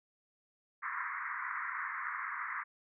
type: band-pass noise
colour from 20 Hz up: pink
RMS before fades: -39 dBFS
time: 0.82-2.64 s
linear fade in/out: 20 ms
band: 1000 to 2100 Hz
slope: 96 dB/octave
effects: none